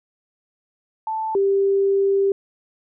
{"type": "tone pair in turn", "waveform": "sine", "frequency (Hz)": [880, 393.8], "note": ["A5", "G4"], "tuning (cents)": [0, 8], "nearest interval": "octave + major second", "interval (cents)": 1392, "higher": "first", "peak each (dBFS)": [-22, -15], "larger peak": "second", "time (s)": [[1.07, 1.35], [1.35, 2.32]], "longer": "second", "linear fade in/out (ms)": 2, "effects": []}